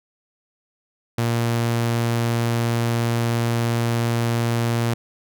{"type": "tone", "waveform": "sawtooth", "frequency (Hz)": 117.1, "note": "A#2", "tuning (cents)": 8, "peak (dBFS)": -15, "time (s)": [1.18, 4.94], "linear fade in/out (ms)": 5, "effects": []}